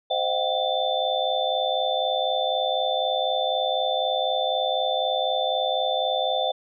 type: tone cluster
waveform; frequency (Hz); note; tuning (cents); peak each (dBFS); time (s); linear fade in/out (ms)
sine; 520 / 622 / 706 / 770 / 3540; C5 / D#5 / F5 / G5 / A7; -11 / -1 / +19 / -31 / +10; -28; 0.1-6.52; 10
effects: none